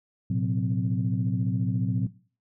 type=tone cluster; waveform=sine; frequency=112 / 126.4 / 181.2 / 257.4 Hz; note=A2 / B2 / F#3 / C4; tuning=+31 / +41 / -36 / -28 cents; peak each=-27 / -29 / -26 / -33 dBFS; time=0.3-2.07 s; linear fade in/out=5 ms; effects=noise-tail reverb RT60 0.4 s tail -18 dB re dry + tanh soft clip ceiling -14 dBFS